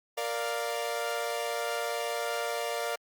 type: chord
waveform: sawtooth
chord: Bb major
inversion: none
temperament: equal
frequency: 466.2 / 587.3 / 698.5 Hz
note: Bb4 / D5 / F5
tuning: 0 / 0 / 0 cents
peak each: -31 dBFS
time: 0.17-2.96 s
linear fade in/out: 10 ms
effects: Opus 48 kbps